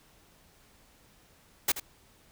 white noise with echo, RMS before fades -25 dBFS, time 1.68-1.72 s, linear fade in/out 5 ms, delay 80 ms, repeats 1, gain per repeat -12 dB, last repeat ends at 1.8 s, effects pink hiss -61 dBFS RMS until 2.31 s

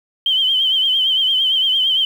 sine tone with vibrato, 3108 Hz, G7, 16 cents flat, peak -13 dBFS, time 0.26-2.05 s, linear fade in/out 2 ms, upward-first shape triangle, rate 8.8 Hz, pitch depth 76 cents each way, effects 7-bit

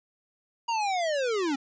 square linear sweep, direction down, 950 to 261.6 Hz, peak -26 dBFS, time 0.68-1.56 s, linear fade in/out 10 ms, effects resampled to 16000 Hz

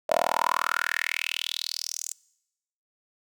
10% pulse tone with high-pass filter sweep, 40 Hz, D#1, 49 cents sharp, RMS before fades -28 dBFS, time 0.09-2.13 s, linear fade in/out 10 ms, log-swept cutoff 620 to 7400 Hz, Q 5.5, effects noise-tail reverb RT60 0.9 s tail -24 dB re dry

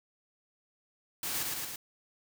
white noise with echo, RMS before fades -35 dBFS, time 1.23-1.43 s, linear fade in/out 2 ms, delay 110 ms, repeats 3, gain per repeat -2 dB, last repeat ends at 1.76 s, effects none

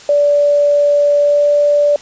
sine tone with pitch glide, 580 to 583.4 Hz, D5 to D5, -22 to -12 cents, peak -8 dBFS, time 0.09-1.96 s, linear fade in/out 2 ms, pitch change +10 cents, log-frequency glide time 1.18-1.49 s, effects white hiss -37 dBFS RMS until 2.01 s + resampled to 16000 Hz

